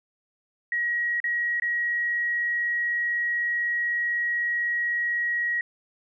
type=tone with dropouts; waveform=sine; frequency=1902 Hz; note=A#6; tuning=34 cents sharp; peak=-23 dBFS; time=0.72-5.61 s; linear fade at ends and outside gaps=2 ms; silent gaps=1.202-1.241 / 1.599-1.621 s; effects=none